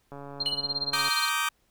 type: click train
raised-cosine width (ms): 1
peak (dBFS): -28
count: 137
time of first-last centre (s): 0.12-1.085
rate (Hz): 141
type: tone with tremolo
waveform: sine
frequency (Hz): 4186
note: C8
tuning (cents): 0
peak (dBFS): -24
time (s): 0.4-1.29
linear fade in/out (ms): 5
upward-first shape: sine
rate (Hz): 17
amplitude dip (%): 100
type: tone with exponential decay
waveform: triangle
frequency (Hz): 2956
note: F#7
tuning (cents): -2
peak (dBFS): -24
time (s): 0.46-0.74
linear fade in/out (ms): 0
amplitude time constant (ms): 60
type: chord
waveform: 25% pulse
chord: Eb major seventh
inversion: second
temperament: just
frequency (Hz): 933.4 / 1166.7 / 1244.5 / 1555.6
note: Bb5 / D6 / Eb6 / G6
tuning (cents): +2 / -12 / 0 / -14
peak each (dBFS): -31 / -27 / -27 / -26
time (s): 0.93-1.49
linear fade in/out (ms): 5
effects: pink hiss -69 dBFS RMS until 1.7 s